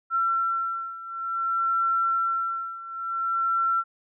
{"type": "beating tone pair", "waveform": "sine", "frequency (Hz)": [1352, 1352.55], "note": ["E6", "E6"], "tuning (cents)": [43, 44], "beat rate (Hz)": 0.55, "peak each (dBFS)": [-25, -28], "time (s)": [0.1, 3.84], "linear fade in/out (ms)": 50, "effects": []}